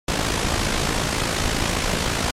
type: noise with amplitude modulation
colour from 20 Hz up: pink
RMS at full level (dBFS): -19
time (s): 0.08-2.31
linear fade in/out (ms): 5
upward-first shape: sine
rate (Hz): 54.6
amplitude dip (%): 60
effects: low-pass 8000 Hz 12 dB/octave + MP3 64 kbps